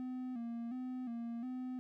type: tone with vibrato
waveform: triangle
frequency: 243.5 Hz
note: B3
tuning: 24 cents flat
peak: -37 dBFS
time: 0-1.79 s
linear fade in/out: 0 ms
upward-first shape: square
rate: 1.4 Hz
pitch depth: 74 cents each way
effects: none